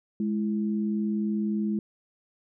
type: tone pair together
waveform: sine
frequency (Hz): 210 / 333.4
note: G#3 / E4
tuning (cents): +19 / +20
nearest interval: minor sixth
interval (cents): 801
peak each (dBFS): -25 / -33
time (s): 0.2-1.79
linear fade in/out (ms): 2
effects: none